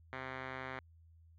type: tone with low-pass filter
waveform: 5% pulse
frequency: 130.81 Hz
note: C3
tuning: in tune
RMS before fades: -44 dBFS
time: 0.13-0.79 s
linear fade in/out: 0 ms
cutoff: 2300 Hz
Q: 4
effects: added 82 Hz sine -59 dBFS peak until 1.38 s